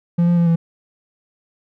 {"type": "tone with pitch steps", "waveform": "triangle", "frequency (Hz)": [171.8, 173.5, 170.7, 166.8], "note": ["F3", "F3", "F3", "E3"], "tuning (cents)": [-28, -11, -39, 21], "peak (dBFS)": -10, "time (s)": [0.18, 0.56], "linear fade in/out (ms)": 10, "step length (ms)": 95, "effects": []}